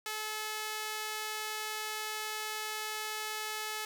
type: tone with high-pass filter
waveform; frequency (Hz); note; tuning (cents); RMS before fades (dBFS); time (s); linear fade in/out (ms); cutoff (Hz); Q
sawtooth; 430.6; A4; -37; -38; 0.06-3.85; 2; 1100; 0.54
effects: none